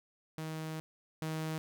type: tone pair in turn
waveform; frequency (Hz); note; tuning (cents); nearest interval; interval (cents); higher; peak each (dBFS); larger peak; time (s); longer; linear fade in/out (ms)
sawtooth; 158.1 / 158.1; D#3 / D#3; +28 / +28; unison; 0; neither; -34 / -31; second; 0.38-0.8 / 1.22-1.58; first; 0
effects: none